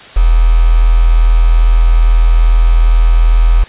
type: tone with quantisation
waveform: sine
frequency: 41.2 Hz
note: E1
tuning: in tune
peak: -4 dBFS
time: 0.16-3.64 s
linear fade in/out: 10 ms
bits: 4
effects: white hiss -34 dBFS RMS until 3.68 s + resampled to 8000 Hz